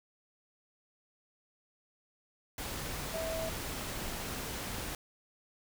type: tone in noise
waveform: sine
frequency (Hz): 649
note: E5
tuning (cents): -27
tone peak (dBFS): -35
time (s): 3.14-3.49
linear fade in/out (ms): 2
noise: pink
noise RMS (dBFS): -39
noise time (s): 2.58-4.95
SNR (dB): +1
effects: none